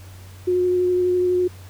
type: tone with vibrato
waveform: sine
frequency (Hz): 361.3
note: F#4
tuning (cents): -41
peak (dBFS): -16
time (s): 0.47-1.48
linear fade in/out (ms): 10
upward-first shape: sine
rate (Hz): 12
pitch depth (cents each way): 11
effects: added 93 Hz sine -39 dBFS peak until 1.69 s + pink hiss -48 dBFS RMS until 1.69 s